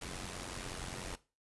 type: noise with amplitude modulation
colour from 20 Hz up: pink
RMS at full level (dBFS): -40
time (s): 0.01-1.16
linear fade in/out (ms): 10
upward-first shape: sine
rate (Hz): 90.6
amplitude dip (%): 70
effects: noise-tail reverb RT60 0.3 s tail -18 dB re dry + resampled to 24000 Hz